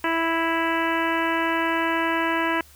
harmonic tone, 329.6 Hz, E4, in tune, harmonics 1 / 2 / 3 / 4 / 5 / 6 / 7 / 8 / 9, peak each -26 / -30 / -26 / -32 / -28 / -31 / -35 / -34 / -37 dBFS, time 0.04-2.61 s, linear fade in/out 2 ms, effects added 73 Hz sine -52 dBFS peak until 2.75 s + white hiss -52 dBFS RMS until 2.75 s

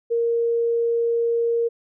sine tone, 466.2 Hz, A#4, in tune, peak -18 dBFS, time 0.1-1.69 s, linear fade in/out 20 ms, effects none

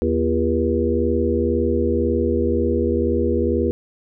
harmonic tone with a mistuned harmonic, 80.3 Hz, E2, 45 cents flat, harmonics 1 / 3 / 4 / 5 / 6, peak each -23 / -23 / -23 / -23 / -23 dBFS, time 0.02-3.71 s, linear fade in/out 0 ms, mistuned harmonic 4, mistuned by +96 cents, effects none

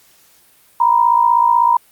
sine tone pair together, 943.9 / 1000 Hz, A#5 / B5, +21 / +21 cents, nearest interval minor second, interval 100 cents, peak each -11 / -14 dBFS, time 0.8-1.77 s, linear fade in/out 5 ms, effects white hiss -51 dBFS RMS until 1.91 s + Opus 48 kbps

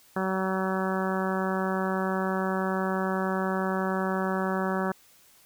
harmonic tone, 189.2 Hz, F#3, 39 cents sharp, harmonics 1 / 2 / 3 / 4 / 5 / 6 / 7 / 8 / 9, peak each -29 / -32 / -34 / -35 / -36 / -37 / -37 / -38 / -39 dBFS, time 0.16-4.92 s, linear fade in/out 5 ms, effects white hiss -58 dBFS RMS until 5.45 s

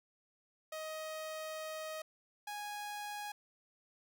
sawtooth tone pair in turn, 628 / 828.6 Hz, D#5 / G#5, +16 / -4 cents, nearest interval perfect fourth, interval 480 cents, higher second, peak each -37 / -37 dBFS, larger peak neither, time 0.72-2.02 / 2.47-3.32 s, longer first, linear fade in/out 5 ms, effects none

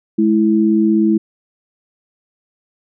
sine tone pair together, 212.2 / 328.6 Hz, G#3 / E4, +38 / -5 cents, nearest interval minor sixth, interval 757 cents, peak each -13 dBFS, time 0.18-1.18 s, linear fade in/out 10 ms, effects none

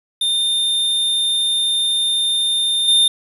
square tone with level steps, 3618 Hz, A7, 48 cents sharp, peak -16 / -11 dBFS, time 0.21-3.08 s, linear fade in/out 5 ms, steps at 2.88 s, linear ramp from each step 2 ms, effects resampled to 32000 Hz + 7-bit

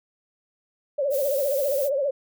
sine tone with vibrato, 558 Hz, C#5, 11 cents sharp, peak -21 dBFS, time 0.98-2.11 s, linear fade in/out 10 ms, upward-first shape triangle, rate 15 Hz, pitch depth 130 cents each way
violet noise, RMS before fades -33 dBFS, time 1.1-1.9 s, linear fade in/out 50 ms
effects none

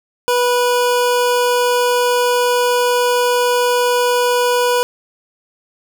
25% pulse tone, 489.9 Hz, B4, 14 cents flat, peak -9 dBFS, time 0.28-4.83 s, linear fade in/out 0 ms, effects 7-bit

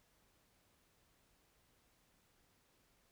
silence, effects pink hiss -74 dBFS RMS until 3.11 s

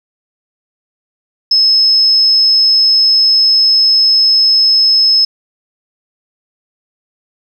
sine tone, 5190 Hz, E8, 28 cents flat, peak -6 dBFS, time 1.51-5.25 s, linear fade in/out 5 ms, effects 7-bit

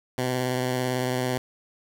10% pulse tone with vibrato, 126.7 Hz, B2, 45 cents sharp, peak -16 dBFS, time 0.18-1.38 s, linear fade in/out 2 ms, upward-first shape square, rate 18 Hz, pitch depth 17 cents each way, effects none

